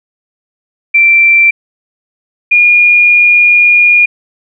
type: tone pair in turn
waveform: sine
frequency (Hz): 2349 / 2429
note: D7 / D#7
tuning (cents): 0 / -42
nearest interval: minor second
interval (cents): 58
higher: second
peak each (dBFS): -3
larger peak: neither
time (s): 0.94-1.51 / 2.51-4.06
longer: second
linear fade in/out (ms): 10
effects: none